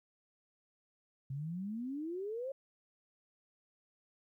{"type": "exponential sweep", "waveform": "sine", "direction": "up", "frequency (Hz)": [130.81, 554.4], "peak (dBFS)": -37, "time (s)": [1.3, 2.52], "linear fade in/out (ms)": 5, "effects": ["13-bit"]}